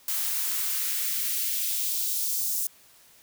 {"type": "noise with high-pass filter sweep", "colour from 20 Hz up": "blue", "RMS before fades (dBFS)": -28, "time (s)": [0.08, 2.67], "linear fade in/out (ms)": 2, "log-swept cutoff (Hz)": [690, 6600], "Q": 1.1, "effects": ["white hiss -56 dBFS RMS until 3.22 s"]}